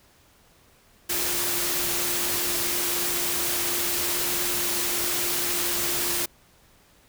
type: tone in noise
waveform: sine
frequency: 350 Hz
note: F4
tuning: 4 cents sharp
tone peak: -36 dBFS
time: 1.09-6.26 s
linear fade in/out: 10 ms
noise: white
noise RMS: -26 dBFS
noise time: 1.09-6.26 s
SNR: -13 dB
effects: pink hiss -58 dBFS RMS until 7.08 s